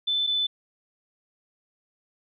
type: tone pair in turn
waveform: sine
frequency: 3520 / 3507 Hz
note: A7 / A7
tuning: 0 / -6 cents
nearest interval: unison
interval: 6 cents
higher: first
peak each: -22 dBFS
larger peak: neither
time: 0.07-0.27 / 0.27-0.47 s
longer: neither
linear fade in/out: 10 ms
effects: none